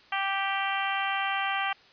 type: harmonic tone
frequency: 391.5 Hz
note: G4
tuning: 2 cents flat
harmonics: 2 / 3 / 4 / 5 / 6 / 7 / 8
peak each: -31 / -33 / -34 / -35 / -36 / -36 / -37 dBFS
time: 0.12-1.73 s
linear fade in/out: 5 ms
effects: white hiss -56 dBFS RMS until 1.92 s + resampled to 11025 Hz